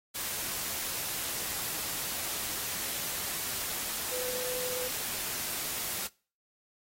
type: tone in noise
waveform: sine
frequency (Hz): 502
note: B4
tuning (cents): +28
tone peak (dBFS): -36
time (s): 4.11-4.89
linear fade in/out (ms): 20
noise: white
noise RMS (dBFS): -35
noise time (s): 0.14-6.08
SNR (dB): -4
effects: noise-tail reverb RT60 0.4 s tail -24 dB re dry + AAC 48 kbps